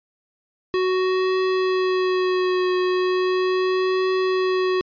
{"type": "tone with vibrato", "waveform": "square", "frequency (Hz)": 370, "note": "F#4", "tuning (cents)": 0, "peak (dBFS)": -19, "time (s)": [0.74, 4.81], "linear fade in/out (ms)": 0, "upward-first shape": "triangle", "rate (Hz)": 0.37, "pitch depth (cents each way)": 21, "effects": ["resampled to 11025 Hz"]}